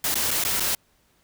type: noise with dropouts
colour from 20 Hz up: white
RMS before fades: -24 dBFS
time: 0.04-0.75 s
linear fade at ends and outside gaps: 2 ms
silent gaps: 0.143-0.154 / 0.308-0.312 / 0.439-0.449 / 0.598-0.604 s
effects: pink hiss -64 dBFS RMS until 1.23 s